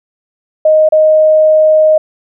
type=tone with dropouts; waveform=sine; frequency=622.3 Hz; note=D#5; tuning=in tune; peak=-4 dBFS; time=0.65-1.98 s; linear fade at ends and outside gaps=5 ms; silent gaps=0.889-0.922 s; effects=none